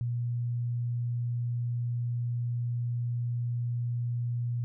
sine tone, 120 Hz, B2, 49 cents flat, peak -28 dBFS, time 0.01-4.64 s, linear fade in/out 0 ms, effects none

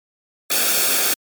white noise with comb filter, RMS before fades -18 dBFS, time 0.5-1.14 s, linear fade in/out 5 ms, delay 1 ms, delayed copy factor -0.55, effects high-pass 200 Hz 12 dB/octave + MP3 96 kbps

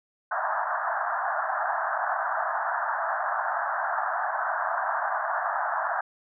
pink band-pass noise, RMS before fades -28 dBFS, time 0.31-6.01 s, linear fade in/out 5 ms, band 640 to 1700 Hz, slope 96 dB/octave, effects none

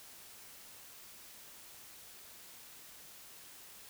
silence, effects white hiss -54 dBFS RMS until 3.89 s

